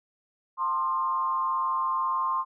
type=tone with frequency modulation; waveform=sine; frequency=1055 Hz; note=C6; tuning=14 cents sharp; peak=-24 dBFS; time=0.57-2.45 s; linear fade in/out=50 ms; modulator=154 Hz; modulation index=0.63; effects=none